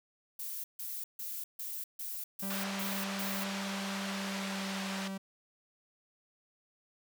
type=noise bursts; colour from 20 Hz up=violet; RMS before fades=-40 dBFS; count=8; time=0.39-3.44 s; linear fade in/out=5 ms; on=250 ms; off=150 ms
type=tone with pitch glide; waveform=45% pulse; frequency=196 to 193.41 Hz; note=G3 to G3; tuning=0 to -23 cents; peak=-37 dBFS; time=2.42-5.18 s; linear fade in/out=10 ms; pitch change=-23 cents; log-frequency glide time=4.11-4.81 s
type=band-pass noise; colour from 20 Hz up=pink; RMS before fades=-41 dBFS; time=2.5-5.08 s; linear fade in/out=5 ms; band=820 to 5700 Hz; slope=12 dB/octave
effects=none